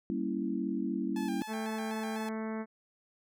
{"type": "chord", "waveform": "sine", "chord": "G diminished seventh", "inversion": "none", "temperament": "equal", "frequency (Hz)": [196, 233.1, 277.2, 329.6], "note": ["G3", "Bb3", "Db4", "Fb4"], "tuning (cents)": [0, 0, 0, 0], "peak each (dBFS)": -36, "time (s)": [0.1, 1.42], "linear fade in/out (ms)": 0}
{"type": "tone with vibrato", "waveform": "sawtooth", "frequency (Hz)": 830.6, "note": "G#5", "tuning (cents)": 0, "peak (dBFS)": -37, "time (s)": [1.16, 2.29], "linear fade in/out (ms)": 2, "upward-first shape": "square", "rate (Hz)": 4, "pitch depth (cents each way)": 66}
{"type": "harmonic tone", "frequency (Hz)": 220, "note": "A3", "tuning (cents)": 0, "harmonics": [1, 2, 3, 4, 5, 6, 7, 8, 9, 10], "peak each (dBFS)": [-35, -41, -45, -47, -49, -51, -52, -53, -54, -55], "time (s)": [1.47, 2.66], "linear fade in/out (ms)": 50}
{"effects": []}